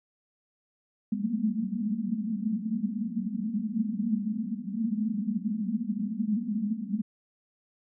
pink band-pass noise, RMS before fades -30 dBFS, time 1.12-7.02 s, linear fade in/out 5 ms, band 200 to 230 Hz, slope 96 dB/octave, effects none

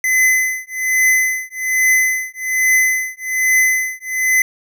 square tone with tremolo, 2030 Hz, B6, 47 cents sharp, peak -10 dBFS, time 0.04-4.42 s, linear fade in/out 2 ms, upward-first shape triangle, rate 1.2 Hz, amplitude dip 100%, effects none

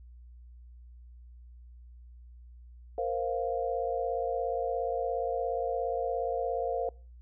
sine chord, Bb suspended second, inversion none, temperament equal, 466.2 / 523.3 / 698.5 Hz, Bb4 / C5 / F5, 0 / 0 / 0 cents, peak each -33 dBFS, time 2.98-6.89 s, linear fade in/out 2 ms, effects noise-tail reverb RT60 0.4 s tail -25 dB re dry + added 60 Hz sine -48 dBFS peak until 7.21 s

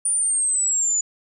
sine linear sweep, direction down, 9397 to 6900 Hz, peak -18 dBFS, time 0.05-1.01 s, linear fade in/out 5 ms, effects none

